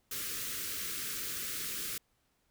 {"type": "band-stop noise", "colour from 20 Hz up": "white", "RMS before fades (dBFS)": -38, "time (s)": [0.11, 1.98], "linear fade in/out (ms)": 5, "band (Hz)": [500, 1200], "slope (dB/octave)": 48, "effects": ["pink hiss -75 dBFS RMS until 2.5 s"]}